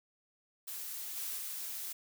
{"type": "noise with level steps", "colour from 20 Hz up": "blue", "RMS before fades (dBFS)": [-42, -39, -41], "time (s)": [0.67, 1.93], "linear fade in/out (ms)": 10, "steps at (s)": [1.16, 1.37], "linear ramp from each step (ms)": 10, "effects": []}